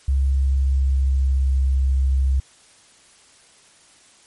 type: tone with pitch glide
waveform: sine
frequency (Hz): 67.6 to 66.55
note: C#2 to C2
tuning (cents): -43 to +30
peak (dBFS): -15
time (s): 0.08-2.4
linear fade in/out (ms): 5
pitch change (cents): -27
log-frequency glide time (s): 0.23-1.61
effects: white hiss -52 dBFS RMS until 4.26 s + MP3 48 kbps